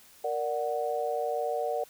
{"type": "chord", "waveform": "sine", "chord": "Bb augmented", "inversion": "none", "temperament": "equal", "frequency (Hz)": [466.2, 587.3, 740], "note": ["Bb4", "D5", "F#5"], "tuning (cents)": [0, 0, 0], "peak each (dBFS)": -32, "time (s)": [0.24, 1.84], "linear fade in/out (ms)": 5, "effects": ["white hiss -56 dBFS RMS until 1.89 s"]}